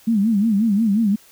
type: tone with vibrato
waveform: sine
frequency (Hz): 213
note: G#3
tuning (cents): +44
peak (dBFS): -14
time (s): 0.07-1.16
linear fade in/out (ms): 10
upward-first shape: sine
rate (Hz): 5.6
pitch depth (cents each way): 150
effects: white hiss -50 dBFS RMS until 1.31 s